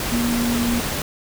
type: tone in noise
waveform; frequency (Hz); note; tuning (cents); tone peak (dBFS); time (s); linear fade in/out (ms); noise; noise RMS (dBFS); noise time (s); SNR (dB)
sine; 237.5; A#3; +33; -19; 0.12-0.8; 2; pink; -25; 0-1.02; +3
effects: none